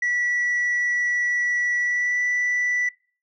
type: tone with pitch glide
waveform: sine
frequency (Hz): 1949 to 1970.5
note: B6 to B6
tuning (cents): -23 to -4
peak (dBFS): -18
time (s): 0.02-2.89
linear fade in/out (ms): 5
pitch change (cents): +19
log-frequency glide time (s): 1.8-2.21
effects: noise-tail reverb RT60 0.4 s tail -23 dB re dry + tanh soft clip ceiling -18 dBFS